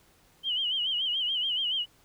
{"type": "tone with vibrato", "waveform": "sine", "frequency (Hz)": 3042, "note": "F#7", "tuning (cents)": 47, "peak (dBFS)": -26, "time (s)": [0.43, 1.86], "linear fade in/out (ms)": 50, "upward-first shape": "sine", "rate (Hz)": 7, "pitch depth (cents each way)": 100, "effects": ["pink hiss -62 dBFS RMS until 2.04 s"]}